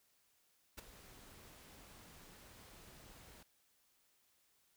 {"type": "noise with ADSR envelope", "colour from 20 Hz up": "pink", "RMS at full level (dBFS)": -45, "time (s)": [0.77, 3.43], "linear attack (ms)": 18, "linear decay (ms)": 11, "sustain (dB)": -14, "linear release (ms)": 4, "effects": ["white hiss -75 dBFS RMS until 4.76 s"]}